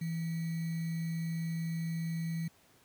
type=tone with sample-and-hold; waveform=sine; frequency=164.81 Hz; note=E3; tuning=in tune; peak=-32 dBFS; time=0.01-2.48 s; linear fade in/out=5 ms; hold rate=2100 Hz; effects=pink hiss -64 dBFS RMS until 2.84 s + high-pass 80 Hz 12 dB/octave